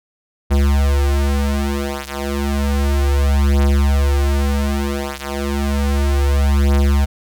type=beating tone pair; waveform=square; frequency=70 / 70.32 Hz; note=C#2 / C#2; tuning=+18 / +25 cents; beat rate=0.32 Hz; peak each=-17 / -18 dBFS; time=0.5-7.06 s; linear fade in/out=20 ms; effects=none